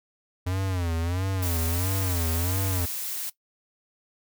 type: tone with vibrato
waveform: square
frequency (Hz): 89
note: F2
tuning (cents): +33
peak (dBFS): -26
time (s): 0.46-2.86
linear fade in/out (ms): 10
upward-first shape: sine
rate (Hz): 1.5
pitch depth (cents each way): 140
type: noise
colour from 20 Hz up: blue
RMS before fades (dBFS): -32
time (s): 1.42-3.3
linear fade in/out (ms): 10
effects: noise-tail reverb RT60 0.1 s tail -17 dB re dry